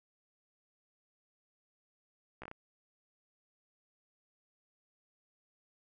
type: slowing click train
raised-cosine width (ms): 0.5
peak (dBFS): -30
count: 5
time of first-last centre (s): 2.42-2.514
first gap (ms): 15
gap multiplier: 1.31
effects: none